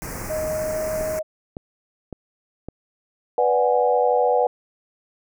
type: band-stop noise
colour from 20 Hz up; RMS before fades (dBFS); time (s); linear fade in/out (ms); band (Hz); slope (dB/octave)
pink; -32; 0.02-1.19; 0; 2300 to 5300; 48
type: tone with pitch glide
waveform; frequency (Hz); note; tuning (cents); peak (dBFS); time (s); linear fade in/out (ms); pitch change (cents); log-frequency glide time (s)
sine; 622.3 to 625.9; D#5 to D#5; 0 to +10; -23; 0.29-1.23; 20; +10; 0.64-0.88
type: click train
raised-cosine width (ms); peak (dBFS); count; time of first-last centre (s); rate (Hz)
2; -19; 4; 1.01-2.686; 1.79
type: chord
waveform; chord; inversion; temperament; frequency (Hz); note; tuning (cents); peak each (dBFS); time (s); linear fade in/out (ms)
sine; G# half-diminished seventh; first; equal; 493.9 / 587.3 / 740 / 830.6; B4 / D5 / F#5 / G#5; 0 / 0 / 0 / 0; -19 / -23 / -21 / -24; 3.38-4.47; 2
effects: none